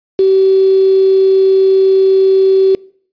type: tone with quantisation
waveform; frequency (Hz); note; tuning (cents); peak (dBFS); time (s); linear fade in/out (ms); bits
sine; 383.6; G4; -37; -6; 0.19-2.75; 2; 4
effects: noise-tail reverb RT60 0.6 s tail -24 dB re dry + resampled to 11025 Hz